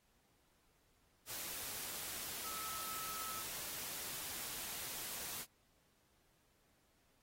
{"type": "tone in noise", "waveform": "sine", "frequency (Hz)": 1300, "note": "E6", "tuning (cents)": -24, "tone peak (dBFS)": -47, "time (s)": [2.42, 3.44], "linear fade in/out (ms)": 50, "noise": "white", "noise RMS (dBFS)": -45, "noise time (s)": [1.26, 5.46], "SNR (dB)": -5, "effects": ["pink hiss -75 dBFS RMS until 7.22 s", "AAC 48 kbps"]}